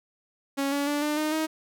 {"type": "tone with pitch steps", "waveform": "sawtooth", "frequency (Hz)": [276.7, 284, 291.5, 299.1, 307, 315.1], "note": ["C#4", "C#4", "D4", "D4", "D#4", "D#4"], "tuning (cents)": [-3, 42, -13, 32, -23, 22], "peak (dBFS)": -21, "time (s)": [0.57, 1.47], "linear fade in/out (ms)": 20, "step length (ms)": 150, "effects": []}